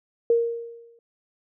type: tone with exponential decay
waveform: sine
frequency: 466.2 Hz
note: A#4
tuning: in tune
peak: -14 dBFS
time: 0.3-0.99 s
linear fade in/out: 2 ms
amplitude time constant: 150 ms
effects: none